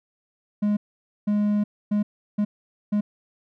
triangle tone bursts at uneven times, 207.7 Hz, G#3, in tune, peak -17 dBFS, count 5, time 0.62-0.77 / 1.27-1.64 / 1.91-2.03 / 2.38-2.45 / 2.92-3.01 s, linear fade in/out 10 ms, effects none

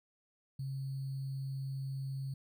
sine tone with sample-and-hold, 135.2 Hz, C#3, 43 cents flat, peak -36 dBFS, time 0.59-2.34 s, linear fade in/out 5 ms, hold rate 4410 Hz, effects none

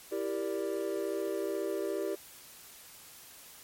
triangle chord, E half-diminished seventh, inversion none, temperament equal, 329.6 / 392 / 466.2 / 587.3 Hz, E4 / G4 / Bb4 / D5, 0 / 0 / 0 / 0 cents, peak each -36 / -32 / -37 / -36 dBFS, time 0.11-2.16 s, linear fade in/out 20 ms, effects white hiss -52 dBFS RMS until 3.63 s + MP3 64 kbps

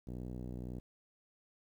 5% pulse tone with low-pass filter, 61.74 Hz, B1, in tune, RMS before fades -43 dBFS, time 0.07-0.8 s, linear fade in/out 5 ms, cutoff 240 Hz, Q 0.71, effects 11-bit

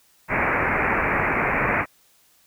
white low-pass noise, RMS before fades -22 dBFS, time 0.28-1.86 s, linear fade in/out 50 ms, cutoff 2400 Hz, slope 96 dB/octave, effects white hiss -59 dBFS RMS until 2.46 s

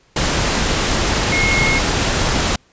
sine tone in noise, 2164 Hz, C#7, 42 cents flat, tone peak -16 dBFS, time 1.32-1.79 s, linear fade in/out 5 ms, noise pink, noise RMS -17 dBFS, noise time 0.16-2.56 s, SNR -2 dB, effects pink hiss -55 dBFS RMS until 2.72 s + resampled to 16000 Hz

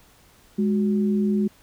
sine tone pair together, 207.2 / 369.2 Hz, G#3 / F#4, -4 / -4 cents, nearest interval minor seventh, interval 1000 cents, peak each -19 / -27 dBFS, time 0.58-1.48 s, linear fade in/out 10 ms, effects pink hiss -55 dBFS RMS until 1.62 s

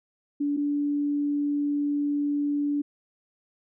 sine tone pair in turn, 288.3 / 289.6 Hz, D4 / D4, -32 / -24 cents, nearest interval unison, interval 8 cents, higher second, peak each -23 dBFS, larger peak neither, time 0.4-0.57 / 0.57-2.82 s, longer second, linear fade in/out 10 ms, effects none

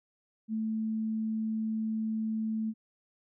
sine tone, 220 Hz, A3, in tune, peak -29 dBFS, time 0.48-2.74 s, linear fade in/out 50 ms, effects none

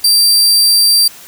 sawtooth tone, 4699 Hz, D8, in tune, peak -4 dBFS, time 0.04-1.08 s, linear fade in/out 5 ms, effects white hiss -36 dBFS RMS until 1.27 s

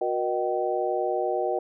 sine tone cluster, 365.1 / 476.1 / 617 / 767 Hz, F#4 / A#4 / D#5 / G5, -23 / +37 / -15 / -38 cents, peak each -29 dBFS, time 0.01-1.59 s, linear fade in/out 5 ms, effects none

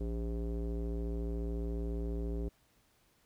square tone with low-pass filter, 57.1 Hz, A#1, 35 cents flat, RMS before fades -36 dBFS, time 0-2.49 s, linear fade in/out 10 ms, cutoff 410 Hz, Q 2.7, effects pink hiss -70 dBFS RMS until 3.25 s

